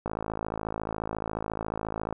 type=click train; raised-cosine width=1 ms; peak=-17 dBFS; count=113; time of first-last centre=0.06-2.126 s; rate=54.2 Hz; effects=none